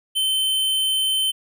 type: tone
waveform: square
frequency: 3081 Hz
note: G7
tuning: 31 cents flat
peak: -19 dBFS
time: 0.15-1.32 s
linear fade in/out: 20 ms
effects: none